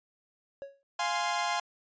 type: tone with exponential decay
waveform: triangle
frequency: 554.4 Hz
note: C#5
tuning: in tune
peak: -33 dBFS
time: 0.62-0.83 s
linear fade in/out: 0 ms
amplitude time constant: 44 ms
type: chord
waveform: sawtooth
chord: F minor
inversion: none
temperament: equal with one note detuned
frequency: 698.5 / 830.6 / 1043.5 Hz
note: F5 / Ab5 / C6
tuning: 0 / 0 / -5 cents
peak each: -29 dBFS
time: 0.99-1.6 s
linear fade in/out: 5 ms
effects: resampled to 16000 Hz